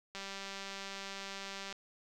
click train, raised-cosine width 0.2 ms, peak -26 dBFS, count 310, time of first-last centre 0.15-1.727 s, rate 196 Hz, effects none

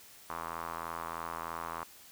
square tone with band-pass filter, 41.58 Hz, E1, 16 cents sharp, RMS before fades -40 dBFS, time 0.29-1.84 s, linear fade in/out 10 ms, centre 1100 Hz, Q 3.8, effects white hiss -55 dBFS RMS until 2.11 s

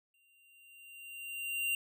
square tone with exponential growth, 2774 Hz, F7, 12 cents flat, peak -30 dBFS, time 0.14-1.75 s, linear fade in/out 2 ms, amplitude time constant 350 ms, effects none

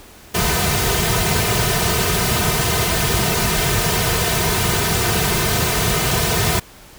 pink noise with comb filter, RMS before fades -18 dBFS, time 0.34-6.6 s, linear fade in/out 10 ms, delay 3.6 ms, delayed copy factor -0.95, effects pink hiss -43 dBFS RMS until 6.98 s

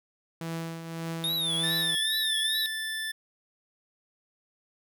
sawtooth tone with tremolo, 164.81 Hz, E3, in tune, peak -27 dBFS, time 0.41-1.95 s, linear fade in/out 2 ms, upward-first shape triangle, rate 1.8 Hz, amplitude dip 60%
square tone with vibrato, 3626 Hz, A#7, 49 cents flat, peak -27 dBFS, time 1.24-2.66 s, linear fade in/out 0 ms, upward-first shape triangle, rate 2.4 Hz, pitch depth 160 cents each way
25% pulse tone, 1760 Hz, A6, in tune, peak -27 dBFS, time 1.63-3.12 s, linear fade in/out 10 ms
effects none

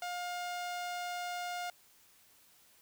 sawtooth tone with notch filter, 710 Hz, F5, 28 cents sharp, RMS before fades -39 dBFS, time 0.02-1.7 s, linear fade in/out 2 ms, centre 11000 Hz, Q 1.6, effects white hiss -64 dBFS RMS until 2.81 s

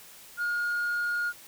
sine tone, 1428 Hz, F6, 38 cents sharp, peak -24 dBFS, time 0.37-1.33 s, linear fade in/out 50 ms, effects tanh soft clip ceiling -25 dBFS + white hiss -50 dBFS RMS until 1.47 s

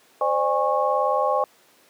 sine tone cluster, 519 / 597 / 817 / 1097 Hz, C5 / D5 / G#5 / C#6, -14 / +28 / -29 / -18 cents, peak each -24 dBFS, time 0.21-1.44 s, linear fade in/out 2 ms, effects pink hiss -56 dBFS RMS until 1.89 s + high-pass 300 Hz 12 dB/octave

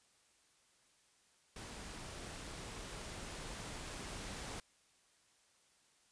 pink noise with level ramp, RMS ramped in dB -49 to -45 dBFS, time 1.56-4.6 s, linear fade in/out 2 ms, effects white hiss -71 dBFS RMS until 6.11 s + resampled to 22050 Hz

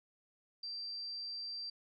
sine tone, 4699 Hz, D8, in tune, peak -40 dBFS, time 0.63-1.7 s, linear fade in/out 5 ms, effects none

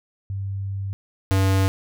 sine / square tone pair in turn, 98 / 96.09 Hz, G2 / G2, 0 / -34 cents, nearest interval unison, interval 34 cents, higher first, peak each -25 / -17 dBFS, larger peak second, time 0.3-0.93 / 1.31-1.68 s, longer first, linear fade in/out 0 ms, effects none

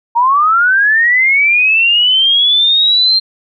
sine linear sweep, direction up, 917 to 4191 Hz, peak -7 dBFS, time 0.15-3.2 s, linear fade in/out 20 ms, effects none

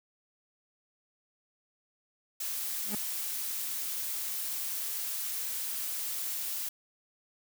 blue noise, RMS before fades -35 dBFS, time 2.4-6.69 s, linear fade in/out 5 ms
40% pulse tone with exponential growth, 208 Hz, G#3, 3 cents sharp, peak -30 dBFS, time 2.82-2.95 s, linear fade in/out 2 ms, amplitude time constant 27 ms
effects none

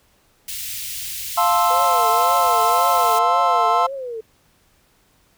white band-stop noise, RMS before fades -29 dBFS, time 0.48-3.19 s, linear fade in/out 5 ms, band 120 to 2200 Hz, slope 24 dB/octave
triangle chord, F major seventh, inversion none, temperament equal, 698.5 / 880 / 1046.5 / 1318.5 Hz, F5 / A5 / C6 / E6, 0 / 0 / 0 / 0 cents, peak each -17 / -20 / -17 / -19 dBFS, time 1.37-3.87 s, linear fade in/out 10 ms
sine tone with vibrato, 493.9 Hz, B4, in tune, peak -26 dBFS, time 1.7-4.21 s, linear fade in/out 10 ms, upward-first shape triangle, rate 1.9 Hz, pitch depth 210 cents each way
effects pink hiss -59 dBFS RMS until 5.37 s

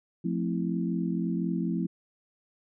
sine chord, F major seventh, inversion none, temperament equal with one note detuned, 176.03 / 220 / 261.6 / 329.6 Hz, F3 / A3 / C4 / E4, +14 / 0 / 0 / 0 cents, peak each -29 / -33 / -34 / -34 dBFS, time 0.24-1.87 s, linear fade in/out 10 ms, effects none

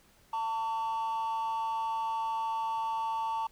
triangle tone pair together, 896.6 / 1135 Hz, A5 / C#6, +32 / +41 cents, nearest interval major third, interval 409 cents, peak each -27 / -35 dBFS, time 0.33-3.47 s, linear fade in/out 5 ms, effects tanh soft clip ceiling -26 dBFS + pink hiss -63 dBFS RMS until 3.51 s

